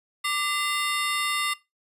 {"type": "ring-modulated tone", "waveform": "25% pulse", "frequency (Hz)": 1608, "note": "G6", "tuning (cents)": 44, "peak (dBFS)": -17, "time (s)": [0.24, 1.54], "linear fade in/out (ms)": 10, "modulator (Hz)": 429, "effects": ["noise-tail reverb RT60 0.2 s tail -17 dB re dry", "resampled to 32000 Hz"]}